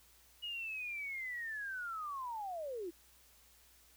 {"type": "linear sweep", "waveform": "sine", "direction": "down", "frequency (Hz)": [2905, 319], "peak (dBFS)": -39, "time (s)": [0.42, 2.91], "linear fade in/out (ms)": 20, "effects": ["added 60 Hz sine -70 dBFS peak until 3.96 s", "white hiss -65 dBFS RMS until 3.96 s"]}